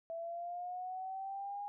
sine linear sweep, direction up, 659.3 to 820 Hz, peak -39 dBFS, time 0.1-1.68 s, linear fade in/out 0 ms, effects none

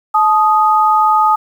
sine tone pair together, 863.9 / 1244.5 Hz, A5 / D#6, -32 / 0 cents, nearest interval tritone, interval 632 cents, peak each -11 dBFS, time 0.14-1.36 s, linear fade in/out 10 ms, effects 7-bit

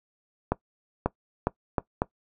accelerating click train, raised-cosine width 1 ms, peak -9 dBFS, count 5, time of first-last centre 0.52-2.019 s, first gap 540 ms, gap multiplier 0.76, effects noise-tail reverb RT60 0.1 s tail -20 dB re dry

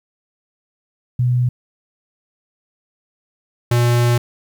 sine / square tone pair in turn, 123.8 / 120.14 Hz, B2 / B2, +5 / -47 cents, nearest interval minor second, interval 52 cents, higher first, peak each -13 dBFS, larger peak neither, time 1.19-1.49 / 3.71-4.18 s, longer second, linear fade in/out 5 ms, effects 9-bit

